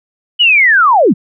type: linear sweep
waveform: sine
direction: down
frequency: 3006 to 138.59 Hz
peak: -5 dBFS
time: 0.39-1.14 s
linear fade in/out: 20 ms
effects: none